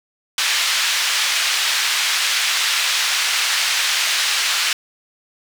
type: band-pass noise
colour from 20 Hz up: white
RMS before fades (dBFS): -19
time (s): 0.38-4.73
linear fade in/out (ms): 2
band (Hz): 1500 to 4500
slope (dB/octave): 12
effects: none